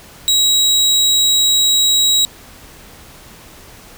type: tone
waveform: 30% pulse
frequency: 3848 Hz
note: B7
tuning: 46 cents flat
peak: -8 dBFS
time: 0.28-2.25 s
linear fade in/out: 0 ms
effects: pink hiss -40 dBFS RMS until 3.97 s